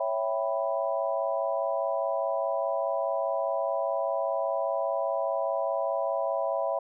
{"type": "chord", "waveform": "sine", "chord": "C# half-diminished seventh", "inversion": "none", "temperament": "equal", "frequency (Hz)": [554.4, 659.3, 784, 987.8], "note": ["C#5", "E5", "G5", "B5"], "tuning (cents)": [0, 0, 0, 0], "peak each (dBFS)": [-30, -29, -35, -34], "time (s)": [0, 6.79], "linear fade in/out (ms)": 5, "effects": []}